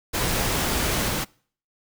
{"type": "noise with level steps", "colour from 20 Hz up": "pink", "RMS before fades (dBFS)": [-24, -26], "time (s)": [0.13, 1.25], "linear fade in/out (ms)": 20, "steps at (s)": 1.08, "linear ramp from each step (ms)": 5, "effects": ["noise-tail reverb RT60 0.5 s tail -25 dB re dry"]}